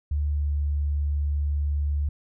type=tone with pitch glide; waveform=sine; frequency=73.42 to 72.7 Hz; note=D2 to D2; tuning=0 to -17 cents; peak=-22 dBFS; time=0.11-2.09 s; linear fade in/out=5 ms; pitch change=-17 cents; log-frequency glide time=0.3-0.48 s; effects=none